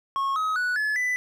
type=tone with pitch steps; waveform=triangle; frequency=1093 / 1270.1 / 1475.9 / 1715.1 / 1993 Hz; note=C#6 / D#6 / F#6 / A6 / B6; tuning=-25 / +35 / -5 / -45 / +15 cents; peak=-21 dBFS; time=0.16-1.16 s; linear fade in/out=0 ms; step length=200 ms; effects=none